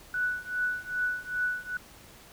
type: tone with tremolo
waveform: sine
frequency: 1481 Hz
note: F#6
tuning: 1 cent sharp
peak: -24 dBFS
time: 0.14-1.77 s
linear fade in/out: 2 ms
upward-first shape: triangle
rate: 2.5 Hz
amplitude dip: 95%
effects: pink hiss -52 dBFS RMS until 2.32 s